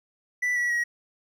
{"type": "tone with pitch steps", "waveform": "triangle", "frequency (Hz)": [1975.5, 1939.3, 1903.8], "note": ["B6", "B6", "A#6"], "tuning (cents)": [0, -32, 36], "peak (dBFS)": -21, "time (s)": [0.42, 0.84], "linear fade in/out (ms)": 10, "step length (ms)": 140, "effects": []}